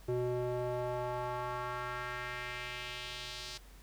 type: tone with band-pass filter sweep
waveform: square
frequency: 123.47 Hz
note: B2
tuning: in tune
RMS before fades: -38 dBFS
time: 0.08-3.58 s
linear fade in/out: 10 ms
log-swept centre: 370 to 4700 Hz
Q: 1.8
effects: added 47 Hz sine -53 dBFS peak until 3.82 s + pink hiss -60 dBFS RMS until 3.82 s